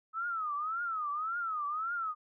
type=tone with vibrato; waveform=sine; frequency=1281 Hz; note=E6; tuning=50 cents flat; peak=-32 dBFS; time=0.13-2.15 s; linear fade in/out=50 ms; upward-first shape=triangle; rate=1.8 Hz; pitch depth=200 cents each way; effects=none